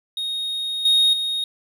triangle tone with level steps, 3729 Hz, A#7, in tune, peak -22 / -12 / -20 dBFS, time 0.17-1.44 s, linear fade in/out 2 ms, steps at 0.85 / 1.13 s, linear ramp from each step 5 ms, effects none

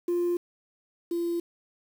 sine tone pair in turn, 349.2 / 342 Hz, F4 / F4, 0 / -36 cents, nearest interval unison, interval 36 cents, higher first, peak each -22 / -25 dBFS, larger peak first, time 0.08-0.37 / 1.11-1.4 s, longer neither, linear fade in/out 5 ms, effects tanh soft clip ceiling -20 dBFS + 8-bit

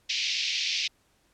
pink band-pass noise, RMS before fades -29 dBFS, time 0.09-0.88 s, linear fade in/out 10 ms, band 2300 to 5700 Hz, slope 48 dB/octave, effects pink hiss -67 dBFS RMS until 1.33 s + low-pass 12000 Hz 12 dB/octave

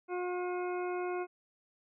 harmonic tone, 359 Hz, F4, 48 cents sharp, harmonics 1 / 2 / 3 / 4 / 6 / 7, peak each -34 / -40 / -44 / -46 / -50 / -51 dBFS, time 0.08-1.27 s, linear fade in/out 50 ms, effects none

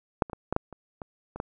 clicks, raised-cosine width 1 ms, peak -7 / -26 / -20 / -13 / -9 / -28 / -23 / -24 / -15 dBFS, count 9, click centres 0.222 / 0.298 / 0.332 / 0.526 / 0.564 / 0.727 / 1.018 / 1.36 / 1.401 s, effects none

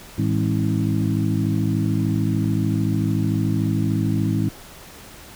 harmonic tone with a mistuned harmonic, 53.5 Hz, A1, 48 cents flat, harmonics 2 / 3 / 4 / 5 / 6, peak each -22 / -24 / -25 / -26 / -27 dBFS, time 0.18-4.49 s, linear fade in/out 5 ms, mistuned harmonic 4, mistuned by -84 cents, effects pink hiss -42 dBFS RMS until 5.35 s

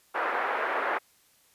white band-pass noise, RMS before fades -29 dBFS, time 0.14-0.99 s, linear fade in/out 20 ms, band 400 to 1700 Hz, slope 24 dB/octave, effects white hiss -63 dBFS RMS until 1.54 s + resampled to 32000 Hz

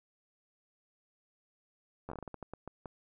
slowing click train, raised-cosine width 1 ms, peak -28 dBFS, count 13, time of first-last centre 2.09-2.858 s, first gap 11 ms, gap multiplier 1.29, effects none

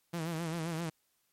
sawtooth tone with vibrato, 164.81 Hz, E3, in tune, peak -30 dBFS, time 0.13-0.9 s, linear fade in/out 10 ms, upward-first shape sine, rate 7.6 Hz, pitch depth 81 cents each way, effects white hiss -75 dBFS RMS until 1.32 s + MP3 64 kbps

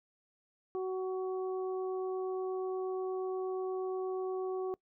harmonic tone, 374.3 Hz, F#4, 20 cents sharp, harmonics 1 / 2 / 3, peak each -33 / -44 / -47 dBFS, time 0.75-4.74 s, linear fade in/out 0 ms, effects noise-tail reverb RT60 0.1 s tail -23 dB re dry

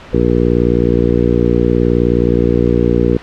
harmonic tone, 59.3 Hz, A#1, 30 cents sharp, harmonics 1 / 2 / 3 / 4 / 5 / 6 / 7 / 8, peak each -18 / -18 / -18 / -18 / -18 / -18 / -18 / -18 dBFS, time 0.13-3.17 s, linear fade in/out 5 ms, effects pink hiss -34 dBFS RMS until 3.22 s + low-pass 3000 Hz 12 dB/octave

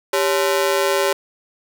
sawtooth ring-modulated tone, 477.1 Hz, A#4, 40 cents sharp, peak -9 dBFS, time 0.13-1.13 s, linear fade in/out 5 ms, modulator 81.7 Hz, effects none

